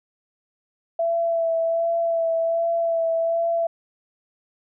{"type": "tone with vibrato", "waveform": "sine", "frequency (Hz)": 666, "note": "E5", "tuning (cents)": 18, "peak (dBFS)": -19, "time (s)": [0.99, 3.67], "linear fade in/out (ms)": 5, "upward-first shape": "sine", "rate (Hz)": 1.3, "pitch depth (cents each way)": 20, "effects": []}